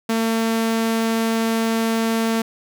sawtooth tone, 225.8 Hz, A3, 45 cents sharp, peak -14 dBFS, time 0.09-2.42 s, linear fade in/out 5 ms, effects none

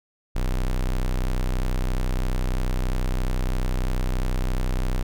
45% pulse tone, 31.54 Hz, B0, 37 cents sharp, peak -21 dBFS, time 0.35-5.03 s, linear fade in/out 10 ms, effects none

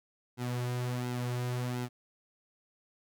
sawtooth tone with flanger, 123.47 Hz, B2, in tune, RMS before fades -34 dBFS, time 0.37-1.89 s, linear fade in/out 50 ms, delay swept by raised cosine 1.7 to 4.6 ms, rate 1.4 Hz, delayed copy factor -0.6, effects none

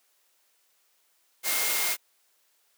sine tone in noise, 2128 Hz, C7, 29 cents sharp, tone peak -34 dBFS, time 1.43-1.97 s, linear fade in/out 50 ms, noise white, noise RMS -27 dBFS, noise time 1.43-1.97 s, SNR -10 dB, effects white hiss -68 dBFS RMS until 2.77 s + high-pass 400 Hz 12 dB/octave

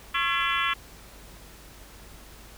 harmonic tone with a mistuned harmonic, 338.2 Hz, E4, 44 cents sharp, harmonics 3 / 4 / 5 / 6 / 7 / 8 / 9 / 10, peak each -29 / -30 / -31 / -32 / -32 / -33 / -34 / -34 dBFS, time 0.14-0.74 s, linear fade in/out 10 ms, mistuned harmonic 3, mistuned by +130 cents, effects added 50 Hz sine -49 dBFS peak until 2.57 s + pink hiss -49 dBFS RMS until 2.57 s

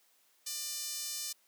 sawtooth tone with high-pass filter, 597 Hz, D5, 28 cents sharp, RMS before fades -39 dBFS, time 0.46-1.33 s, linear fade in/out 10 ms, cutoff 5600 Hz, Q 1.5, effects white hiss -69 dBFS RMS until 1.47 s + high-pass 300 Hz 12 dB/octave

